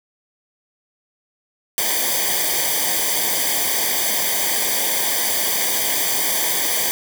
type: noise with comb filter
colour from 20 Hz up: white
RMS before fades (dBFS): -20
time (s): 1.78-6.91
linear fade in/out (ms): 0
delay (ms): 0.74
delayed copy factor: -0.95
effects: none